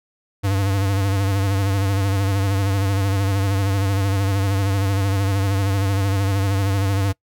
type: tone with vibrato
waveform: square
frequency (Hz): 98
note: G2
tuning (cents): 0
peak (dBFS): -18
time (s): 0.43-7.13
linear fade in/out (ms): 20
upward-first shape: sine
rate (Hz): 13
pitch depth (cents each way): 52
effects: noise-tail reverb RT60 0.1 s tail -23 dB re dry